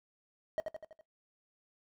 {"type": "tone with echo", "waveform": "triangle", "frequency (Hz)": 630, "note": "D#5", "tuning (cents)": 21, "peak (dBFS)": -27, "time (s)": [0.58, 0.6], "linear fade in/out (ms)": 0, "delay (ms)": 82, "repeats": 5, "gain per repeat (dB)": -5, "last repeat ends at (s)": 1.01, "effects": ["noise-tail reverb RT60 0.1 s tail -17 dB re dry"]}